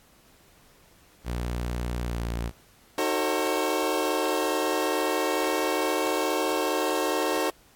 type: tone with pitch glide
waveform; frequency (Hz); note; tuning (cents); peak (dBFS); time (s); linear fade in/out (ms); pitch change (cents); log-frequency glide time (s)
sawtooth; 60.1 to 57.72; B1 to A#1; -46 to -16; -24; 1.24-2.52; 50; -70; 2.03-2.24
type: chord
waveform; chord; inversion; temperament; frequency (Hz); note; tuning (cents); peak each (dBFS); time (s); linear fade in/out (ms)
25% pulse; D# diminished seventh; none; just; 311.1 / 373.4 / 448 / 537.6; D#4 / F#4 / A4 / C5; 0 / +16 / +31 / +47; -26; 2.98-7.5; 2
effects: pink hiss -58 dBFS RMS until 7.75 s + AAC 64 kbps